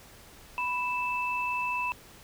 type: tone pair together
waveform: sine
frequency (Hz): 987.8 / 2637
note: B5 / E7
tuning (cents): 0 / 0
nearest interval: octave + perfect fourth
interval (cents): 1700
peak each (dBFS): -30 / -31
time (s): 0.58-1.92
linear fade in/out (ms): 0
effects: pink hiss -52 dBFS RMS until 2.23 s